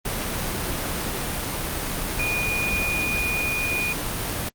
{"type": "tone in noise", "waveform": "sine", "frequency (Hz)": 2451, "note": "D#7", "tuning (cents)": -27, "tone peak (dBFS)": -23, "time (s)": [2.19, 3.93], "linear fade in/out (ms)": 5, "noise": "pink", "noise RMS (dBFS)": -27, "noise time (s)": [0.05, 4.49], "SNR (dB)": 1, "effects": ["Opus 32 kbps"]}